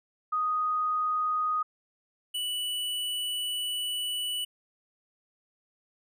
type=tone pair in turn; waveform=sine / square; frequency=1244.5 / 2960 Hz; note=D#6 / F#7; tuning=0 / 0 cents; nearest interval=octave + minor third; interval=1500 cents; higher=second; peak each=-25 / -30 dBFS; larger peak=first; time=0.32-1.63 / 2.34-4.45 s; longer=second; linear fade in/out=10 ms; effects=none

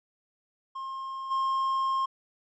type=tone with level steps; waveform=triangle; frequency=1067 Hz; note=C6; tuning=34 cents sharp; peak=-32 / -23 dBFS; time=0.75-2.06 s; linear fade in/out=10 ms; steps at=1.3 s; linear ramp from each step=20 ms; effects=resampled to 16000 Hz

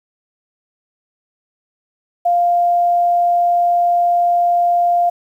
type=tone; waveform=sine; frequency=698.5 Hz; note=F5; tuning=in tune; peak=-11 dBFS; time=2.25-5.1 s; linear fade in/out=10 ms; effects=8-bit

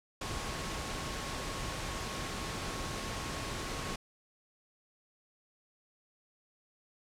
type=tone in noise; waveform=sine; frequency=1093 Hz; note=C#6; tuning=25 cents flat; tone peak=-47 dBFS; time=0.21-3.96 s; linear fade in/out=5 ms; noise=pink; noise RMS=-38 dBFS; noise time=0.21-3.96 s; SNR=-12 dB; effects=low-pass 8000 Hz 12 dB/octave

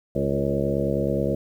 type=harmonic tone with a mistuned harmonic; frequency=69.5 Hz; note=C#2; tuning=5 cents sharp; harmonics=1 / 2 / 3 / 4 / 5 / 6 / 7 / 8 / 9; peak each=-33 / -28 / -28 / -33 / -29 / -33 / -29 / -28 / -33 dBFS; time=0.15-1.35 s; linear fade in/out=5 ms; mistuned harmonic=7; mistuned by=-23 cents; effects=9-bit

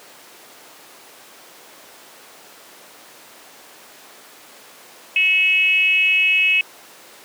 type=tone with frequency modulation; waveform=sine; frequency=2566 Hz; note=E7; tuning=47 cents flat; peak=-13 dBFS; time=5.16-6.61 s; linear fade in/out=2 ms; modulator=357 Hz; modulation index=0.6; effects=pink hiss -43 dBFS RMS until 7.24 s + high-pass 400 Hz 12 dB/octave

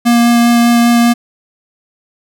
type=tone with vibrato; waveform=square; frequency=236.5 Hz; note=A#3; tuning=25 cents sharp; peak=-7 dBFS; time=0.05-1.14 s; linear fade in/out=20 ms; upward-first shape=sine; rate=5 Hz; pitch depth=8 cents each way; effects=none

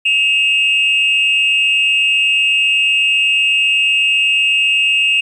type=tone pair together; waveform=sine; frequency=2566 / 2794 Hz; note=E7 / F7; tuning=-47 / 0 cents; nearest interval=minor second; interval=147 cents; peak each=-12 dBFS; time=0.05-5.21 s; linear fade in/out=10 ms; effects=tanh soft clip ceiling -6 dBFS + 8-bit

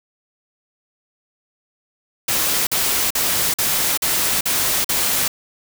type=noise bursts; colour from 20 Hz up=white; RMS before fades=-19 dBFS; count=7; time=2.28-5.28 s; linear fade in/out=5 ms; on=390 ms; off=45 ms; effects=none

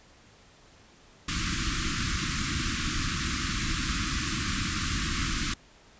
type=band-stop noise; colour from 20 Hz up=pink; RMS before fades=-29 dBFS; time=1.28-5.54 s; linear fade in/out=5 ms; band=340 to 1100 Hz; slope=96 dB/octave; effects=pink hiss -56 dBFS RMS until 5.99 s + resampled to 16000 Hz

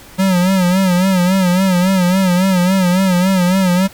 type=tone with vibrato; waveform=square; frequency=184.6 Hz; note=F#3; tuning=4 cents flat; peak=-11 dBFS; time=0.18-3.88 s; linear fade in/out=20 ms; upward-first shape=sine; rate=3.6 Hz; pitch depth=83 cents each way; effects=pink hiss -39 dBFS RMS until 3.93 s

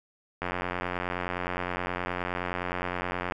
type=click train; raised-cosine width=0.5 ms; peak=-15 dBFS; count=261; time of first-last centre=0.42-3.322 s; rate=89.6 Hz; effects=none

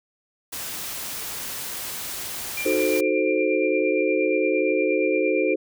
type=noise; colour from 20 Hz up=white; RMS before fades=-32 dBFS; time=0.52-3.01 s; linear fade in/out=10 ms
type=tone with tremolo; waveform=sine; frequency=2380 Hz; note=D7; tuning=22 cents sharp; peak=-26 dBFS; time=2.57-5.54 s; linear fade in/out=5 ms; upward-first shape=sine; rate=8.6 Hz; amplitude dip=50%
type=chord; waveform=sine; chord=D# diminished seventh; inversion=none; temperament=equal; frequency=311.1 / 370 / 440 / 523.3 Hz; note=D#4 / F#4 / A4 / C5; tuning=0 / 0 / 0 / 0 cents; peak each=-25 / -25 / -25 / -24 dBFS; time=2.65-5.56 s; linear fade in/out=10 ms
effects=none

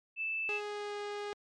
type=tone; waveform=sine; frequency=2637 Hz; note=E7; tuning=in tune; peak=-32 dBFS; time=0.16-0.61 s; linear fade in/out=50 ms
type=tone with pitch glide; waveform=sawtooth; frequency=415.3 to 411.7 Hz; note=G#4 to G#4; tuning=0 to -15 cents; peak=-33 dBFS; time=0.49-1.33 s; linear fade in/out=0 ms; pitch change=-15 cents; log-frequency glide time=0.67-0.94 s
effects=low-pass 5000 Hz 12 dB/octave + MP3 64 kbps

